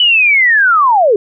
sine linear sweep, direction down, 3000 to 381.8 Hz, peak -6 dBFS, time 0-1.16 s, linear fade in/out 2 ms, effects none

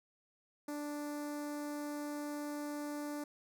sawtooth tone with notch filter, 293.7 Hz, D4, in tune, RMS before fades -41 dBFS, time 0.68-3.24 s, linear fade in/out 5 ms, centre 3000 Hz, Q 0.77, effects none

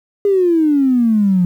triangle exponential sweep, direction down, 410.7 to 174.61 Hz, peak -6 dBFS, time 0.25-1.45 s, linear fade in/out 2 ms, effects tanh soft clip ceiling -8 dBFS + 8-bit

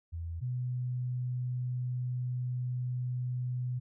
sine tone pair in turn, 83.6 / 124.86 Hz, E2 / B2, +25 / +19 cents, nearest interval perfect fifth, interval 694 cents, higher second, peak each -35 / -31 dBFS, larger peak second, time 0.12-0.41 / 0.41-3.8 s, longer second, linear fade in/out 20 ms, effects none

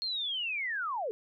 sine linear sweep, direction down, 4310 to 398.9 Hz, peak -31 dBFS, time 0.02-1.11 s, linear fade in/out 0 ms, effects none

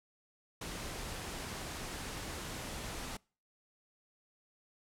pink noise, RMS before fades -42 dBFS, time 0.61-3.17 s, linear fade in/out 5 ms, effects noise-tail reverb RT60 0.4 s tail -26 dB re dry + low-pass 11000 Hz 12 dB/octave

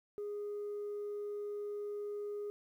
sine tone, 412.7 Hz, G#4, 11 cents flat, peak -36 dBFS, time 0.18-2.5 s, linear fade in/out 0 ms, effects tanh soft clip ceiling -36 dBFS + 12-bit

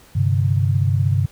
sine chord, G suspended fourth, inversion none, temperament just, 98 / 130.67 / 147 Hz, G2 / C3 / D3, 0 / -2 / +2 cents, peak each -17 / -19 / -23 dBFS, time 0.15-1.26 s, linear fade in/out 10 ms, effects pink hiss -49 dBFS RMS until 1.31 s

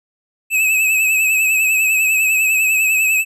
square tone with vibrato, 2585 Hz, E7, 34 cents flat, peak -13 dBFS, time 0.5-3.25 s, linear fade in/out 50 ms, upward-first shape triangle, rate 10 Hz, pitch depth 60 cents each way, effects none

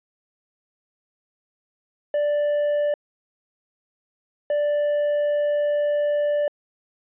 triangle tone bursts at uneven times, 587.3 Hz, D5, in tune, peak -17 dBFS, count 2, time 2.14-2.94 / 4.5-6.48 s, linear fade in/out 2 ms, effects resampled to 8000 Hz

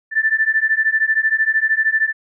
sine beating tone pair, 1760 / 1773 Hz, A6 / A6, 0 / +13 cents, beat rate 13 Hz, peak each -17 dBFS, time 0.11-2.13 s, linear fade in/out 50 ms, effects none

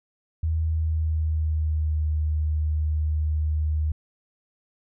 sine tone with pitch glide, 80 to 76.87 Hz, D#2 to D#2, +49 to -20 cents, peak -21 dBFS, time 0.43-3.92 s, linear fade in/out 5 ms, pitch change -69 cents, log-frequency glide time 0.62-2.05 s, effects none

